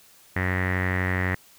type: tone with low-pass filter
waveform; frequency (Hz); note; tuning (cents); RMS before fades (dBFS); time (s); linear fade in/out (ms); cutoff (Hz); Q
sawtooth; 92.1; F#2; -7; -25; 0.36-1.35; 5; 1900; 9.7
effects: white hiss -54 dBFS RMS until 1.58 s